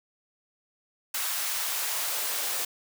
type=noise with high-pass filter sweep; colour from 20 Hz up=white; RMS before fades=-30 dBFS; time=1.14-2.65 s; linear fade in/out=5 ms; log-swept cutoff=1000 to 470 Hz; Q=1; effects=none